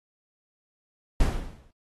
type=noise with exponential decay; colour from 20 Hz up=brown; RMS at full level=-18 dBFS; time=1.2-1.71 s; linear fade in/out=5 ms; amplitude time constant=110 ms; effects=AAC 32 kbps